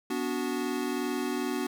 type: chord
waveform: square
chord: B minor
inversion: none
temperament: equal with one note detuned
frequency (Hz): 246.9 / 289.3 / 370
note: B3 / D4 / F#4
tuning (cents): 0 / -26 / 0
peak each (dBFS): -34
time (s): 0.1-1.67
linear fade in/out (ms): 5
effects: none